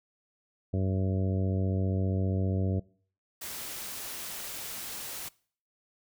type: harmonic tone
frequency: 95 Hz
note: F#2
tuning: 46 cents sharp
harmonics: 1 / 2 / 3 / 4 / 5 / 6 / 7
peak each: -27 / -33 / -37 / -39 / -41 / -43 / -44 dBFS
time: 0.73-2.8 s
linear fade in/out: 10 ms
type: noise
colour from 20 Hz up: white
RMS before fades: -39 dBFS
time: 3.41-5.29 s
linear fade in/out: 10 ms
effects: noise-tail reverb RT60 0.5 s tail -23 dB re dry